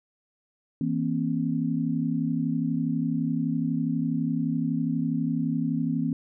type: tone cluster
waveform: sine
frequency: 162.9 / 235.8 / 267.8 Hz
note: E3 / A#3 / C4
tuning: -20 / +20 / +40 cents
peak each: -28 dBFS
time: 0.81-6.13 s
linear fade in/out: 2 ms
effects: none